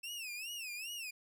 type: tone with vibrato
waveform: sawtooth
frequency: 2637 Hz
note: E7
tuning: in tune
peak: -38 dBFS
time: 0.03-1.11 s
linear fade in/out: 10 ms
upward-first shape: sine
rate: 2.5 Hz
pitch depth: 170 cents each way
effects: none